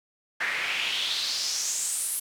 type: noise with band-pass filter sweep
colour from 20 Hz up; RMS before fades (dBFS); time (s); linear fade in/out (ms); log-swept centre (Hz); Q
pink; -29; 0.4-2.2; 10; 1800 to 11000; 3.8
effects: none